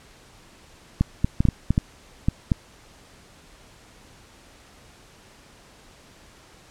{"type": "clicks", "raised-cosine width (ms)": 5, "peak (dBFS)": -6, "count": 9, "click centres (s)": [1.01, 1.245, 1.405, 1.453, 1.487, 1.706, 1.779, 2.285, 2.518], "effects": ["pink hiss -51 dBFS RMS until 6.7 s", "low-pass 9000 Hz 12 dB/octave"]}